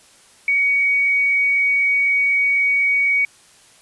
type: tone with frequency modulation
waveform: sine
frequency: 2248 Hz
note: C#7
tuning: 24 cents sharp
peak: -14 dBFS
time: 0.48-3.25 s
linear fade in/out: 2 ms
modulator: 37.9 Hz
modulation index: 0.34
effects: white hiss -50 dBFS RMS until 3.81 s + resampled to 24000 Hz